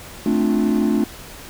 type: chord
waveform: triangle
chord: D minor seventh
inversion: second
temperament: equal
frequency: 220 / 261.6 / 293.7 / 349.2 Hz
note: A3 / C4 / D4 / F4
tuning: 0 / 0 / 0 / 0 cents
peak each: -16 / -21 / -18 / -21 dBFS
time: 0.26-1.04 s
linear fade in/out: 2 ms
effects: tanh soft clip ceiling -7 dBFS + pink hiss -38 dBFS RMS until 1.49 s